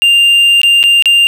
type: tone with dropouts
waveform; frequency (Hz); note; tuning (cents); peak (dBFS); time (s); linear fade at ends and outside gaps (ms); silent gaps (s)
triangle; 2794; F7; 0; -3; 0.02-1.27; 0; 0.616-0.633 / 0.83-0.838 / 1.024-1.057
effects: none